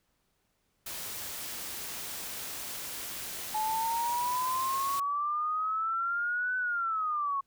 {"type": "noise", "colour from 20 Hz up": "white", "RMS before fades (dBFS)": -39, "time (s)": [0.86, 5], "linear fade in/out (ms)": 5}
{"type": "exponential two-way sweep", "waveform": "sine", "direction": "up then down", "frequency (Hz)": [856, 1510, 1092], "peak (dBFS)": -28, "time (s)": [3.54, 7.41], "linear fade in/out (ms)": 10, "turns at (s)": 6.57}
{"effects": ["pink hiss -75 dBFS RMS until 7.46 s"]}